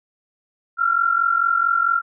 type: tone pair together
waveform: sine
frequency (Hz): 1353.5 / 1398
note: E6 / F6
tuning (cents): +45 / +1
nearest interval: minor second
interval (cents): 56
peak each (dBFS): -18 / -19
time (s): 0.77-2.02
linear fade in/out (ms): 50
effects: none